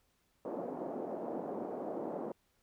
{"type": "band-pass noise", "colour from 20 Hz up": "white", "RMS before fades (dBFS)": -40, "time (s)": [0.45, 2.32], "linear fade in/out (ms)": 2, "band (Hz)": [210, 680], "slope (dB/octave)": 24, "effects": ["pink hiss -75 dBFS RMS until 2.62 s"]}